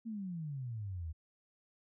sine exponential sweep, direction down, 233.1 to 76.2 Hz, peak -38 dBFS, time 0.05-1.13 s, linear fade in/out 20 ms, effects none

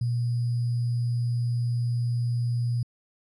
sine tone with sample-and-hold, 120 Hz, B2, 49 cents flat, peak -23 dBFS, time 0.01-2.83 s, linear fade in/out 5 ms, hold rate 4900 Hz, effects resampled to 22050 Hz

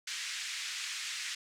pink band-pass noise, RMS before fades -39 dBFS, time 0.07-1.35 s, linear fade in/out 5 ms, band 1800 to 7700 Hz, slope 24 dB/octave, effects none

